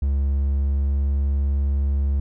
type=tone with pitch glide; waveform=triangle; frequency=69.3 to 69.7 Hz; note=C#2 to C#2; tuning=0 to +10 cents; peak=-16 dBFS; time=0.02-2.2 s; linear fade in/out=5 ms; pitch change=+10 cents; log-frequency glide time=0.35-1.08 s; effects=none